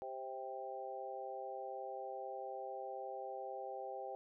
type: harmonic tone with a mistuned harmonic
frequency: 131.2 Hz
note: C3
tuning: 5 cents sharp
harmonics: 3 / 4 / 5 / 6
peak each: -50 / -47 / -50 / -46 dBFS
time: 0.02-4.15 s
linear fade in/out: 0 ms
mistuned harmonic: 5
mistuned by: -19 cents
effects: none